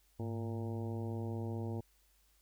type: harmonic tone with a mistuned harmonic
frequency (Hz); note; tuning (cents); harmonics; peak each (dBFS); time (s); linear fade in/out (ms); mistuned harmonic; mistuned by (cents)
115.2; A#2; -20; 1 / 2 / 3 / 4 / 5 / 6 / 7 / 8; -38 / -43 / -45 / -48 / -53 / -56 / -54 / -57; 0.19-1.81; 10; 1; -150
effects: added 50 Hz sine -70 dBFS peak until 2.41 s + white hiss -72 dBFS RMS until 2.41 s